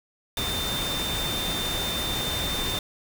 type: tone in noise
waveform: sine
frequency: 3597 Hz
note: A7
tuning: 37 cents sharp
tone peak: -29 dBFS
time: 0.37-2.79 s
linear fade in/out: 2 ms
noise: pink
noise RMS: -30 dBFS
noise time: 0.37-2.79 s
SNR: -2 dB
effects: none